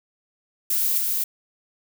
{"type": "noise with echo", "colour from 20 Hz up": "violet", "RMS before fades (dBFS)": -22, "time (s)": [0.7, 0.98], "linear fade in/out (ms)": 5, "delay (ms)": 260, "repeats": 1, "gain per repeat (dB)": -2, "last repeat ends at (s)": 1.24, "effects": []}